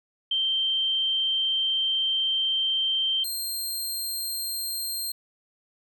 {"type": "tone pair in turn", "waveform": ["sine", "15% pulse"], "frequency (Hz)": [3136, 4186], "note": ["G7", "C8"], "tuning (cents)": [0, 0], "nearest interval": "perfect fourth", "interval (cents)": 500, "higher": "second", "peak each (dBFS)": -22, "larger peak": "neither", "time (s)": [[0.31, 3.24], [3.24, 5.12]], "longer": "first", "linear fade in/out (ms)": 5, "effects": []}